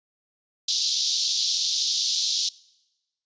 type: band-pass noise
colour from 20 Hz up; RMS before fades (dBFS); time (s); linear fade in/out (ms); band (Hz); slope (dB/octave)
pink; -25; 0.68-2.49; 5; 3600 to 6100; 48
effects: noise-tail reverb RT60 1.0 s tail -23 dB re dry + resampled to 16000 Hz